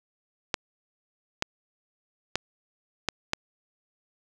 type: clicks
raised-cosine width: 0.2 ms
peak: -7 dBFS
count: 5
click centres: 0.542 / 1.424 / 2.356 / 3.087 / 3.334 s
effects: none